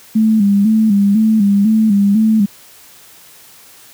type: tone with vibrato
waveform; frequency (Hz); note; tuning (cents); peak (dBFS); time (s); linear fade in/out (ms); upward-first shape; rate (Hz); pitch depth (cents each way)
sine; 209.8; G#3; +18; -8; 0.15-2.46; 10; square; 2; 77
effects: white hiss -42 dBFS RMS until 3.93 s + high-pass 60 Hz 12 dB/octave